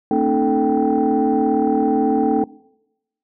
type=tone cluster; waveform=sine; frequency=226.2 / 265.2 / 302.9 / 438.7 / 780 Hz; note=A3 / C4 / D#4 / A4 / G5; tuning=+48 / +23 / -46 / -5 / -9 cents; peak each=-20 dBFS; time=0.11-2.44 s; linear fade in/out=2 ms; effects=noise-tail reverb RT60 0.9 s tail -23 dB re dry + tanh soft clip ceiling -7 dBFS